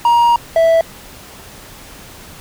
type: tone pair in turn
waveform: triangle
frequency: 945 / 657.9 Hz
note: A#5 / E5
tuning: +23 / -4 cents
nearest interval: tritone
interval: 627 cents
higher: first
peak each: -6 dBFS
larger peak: neither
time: 0.05-0.36 / 0.56-0.81 s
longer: first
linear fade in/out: 2 ms
effects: pink hiss -37 dBFS RMS until 2.4 s